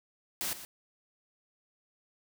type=noise with echo; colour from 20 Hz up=white; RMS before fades=-34 dBFS; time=0.41-0.53 s; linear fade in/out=0 ms; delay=120 ms; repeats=1; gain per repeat=-12 dB; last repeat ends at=0.65 s; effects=none